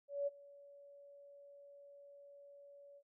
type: tone with ADSR envelope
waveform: sine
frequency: 567 Hz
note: C#5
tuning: 39 cents sharp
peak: -33 dBFS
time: 0.08-3.03 s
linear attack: 190 ms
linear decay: 24 ms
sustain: -23 dB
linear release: 59 ms
effects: none